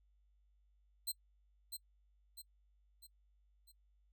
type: tone with echo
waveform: 10% pulse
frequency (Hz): 4121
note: C8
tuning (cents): -27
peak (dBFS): -30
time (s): 1.07-1.12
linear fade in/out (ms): 10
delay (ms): 650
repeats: 4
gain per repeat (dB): -6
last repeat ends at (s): 3.72
effects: noise-tail reverb RT60 0.1 s tail -25 dB re dry + added 50 Hz sine -69 dBFS peak until 4.12 s